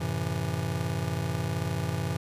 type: chord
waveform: square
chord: F# half-diminished seventh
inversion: none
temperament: just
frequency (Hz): 92.5 / 111 / 133.2 / 166.5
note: F#2 / A2 / C3 / E3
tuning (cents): 0 / +16 / +31 / +18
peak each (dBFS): -35 / -35 / -34 / -34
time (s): 0-2.17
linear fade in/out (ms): 10
effects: resampled to 32000 Hz